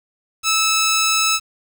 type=tone; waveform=10% pulse; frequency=1306 Hz; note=E6; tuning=17 cents flat; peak=-7 dBFS; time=0.43-1.4 s; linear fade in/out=50 ms; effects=7-bit